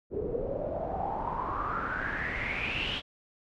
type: noise with low-pass filter sweep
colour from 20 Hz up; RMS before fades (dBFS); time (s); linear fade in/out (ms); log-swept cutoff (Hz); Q
pink; -33; 0.1-3.02; 50; 400 to 3200; 9.2
effects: none